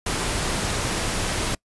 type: noise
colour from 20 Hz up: pink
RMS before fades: -25 dBFS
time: 0.06-1.55 s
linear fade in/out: 5 ms
effects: noise-tail reverb RT60 0.1 s tail -25 dB re dry + resampled to 24000 Hz